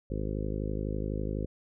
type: harmonic tone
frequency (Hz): 52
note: G#1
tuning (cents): +3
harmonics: 1 / 2 / 3 / 4 / 5 / 6 / 7 / 8 / 9 / 10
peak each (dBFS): -34 / -37 / -39 / -40 / -41 / -42 / -42 / -43 / -44 / -44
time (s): 0.1-1.46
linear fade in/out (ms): 5
effects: none